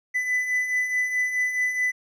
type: beating tone pair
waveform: triangle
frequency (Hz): 1995 / 1999.7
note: B6 / B6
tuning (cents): +17 / +21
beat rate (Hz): 4.7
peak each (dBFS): -29 / -21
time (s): 0.14-1.92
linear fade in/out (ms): 20
effects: none